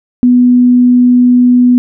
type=tone; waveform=sine; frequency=246.9 Hz; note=B3; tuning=in tune; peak=-3 dBFS; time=0.23-1.78 s; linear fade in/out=0 ms; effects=none

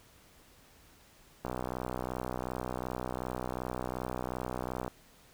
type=click train; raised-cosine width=1 ms; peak=-21 dBFS; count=216; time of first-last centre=1.45-4.879 s; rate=62.7 Hz; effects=pink hiss -60 dBFS RMS until 5.33 s

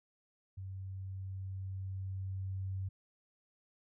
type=tone with level ramp; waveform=sine; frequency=95.4 Hz; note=G2; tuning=47 cents flat; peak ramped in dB=-41 to -35 dBFS; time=0.57-2.89 s; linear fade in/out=10 ms; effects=none

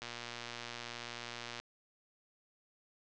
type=click train; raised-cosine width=0.2 ms; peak=-25 dBFS; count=189; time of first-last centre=0.02-1.6 s; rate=119 Hz; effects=low-pass 7000 Hz 12 dB/octave

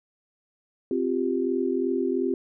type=chord; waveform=sine; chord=C suspended fourth; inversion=none; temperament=equal; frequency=261.6 / 349.2 / 392 Hz; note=C4 / F4 / G4; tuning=0 / 0 / 0 cents; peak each=-27 dBFS; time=0.91-2.34 s; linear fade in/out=2 ms; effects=none

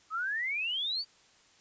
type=exponential sweep; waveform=sine; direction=up; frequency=1243 to 4699 Hz; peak=-30 dBFS; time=0.1-1.05 s; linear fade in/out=50 ms; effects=white hiss -62 dBFS RMS until 1.6 s + resampled to 16000 Hz

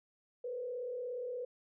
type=tone with frequency modulation; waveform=sine; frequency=493.9 Hz; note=B4; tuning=in tune; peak=-37 dBFS; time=0.44-1.45 s; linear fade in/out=5 ms; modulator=37 Hz; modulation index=0.63; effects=none

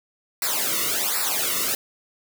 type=noise with flanger; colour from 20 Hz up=white; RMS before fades=-24 dBFS; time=0.42-1.75 s; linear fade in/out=2 ms; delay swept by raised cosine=0.31 to 1.26 ms; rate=1.3 Hz; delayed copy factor=-0.95; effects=none

